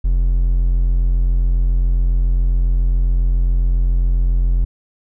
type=tone; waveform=triangle; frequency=43.65 Hz; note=F1; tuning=in tune; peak=-10 dBFS; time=0.04-4.65 s; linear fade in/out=10 ms; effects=none